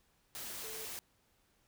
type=tone in noise; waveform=sine; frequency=440 Hz; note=A4; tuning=in tune; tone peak=-49 dBFS; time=0.64-0.85 s; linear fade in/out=0 ms; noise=white; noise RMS=-44 dBFS; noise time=0.35-0.99 s; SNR=-8 dB; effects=pink hiss -73 dBFS RMS until 1.67 s